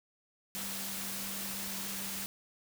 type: tone in noise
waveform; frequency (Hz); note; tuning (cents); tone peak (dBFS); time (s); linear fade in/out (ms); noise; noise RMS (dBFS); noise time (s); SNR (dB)
sine; 196; G3; 0; -46; 0.55-2.26; 0; white; -39; 0.55-2.26; -10
effects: none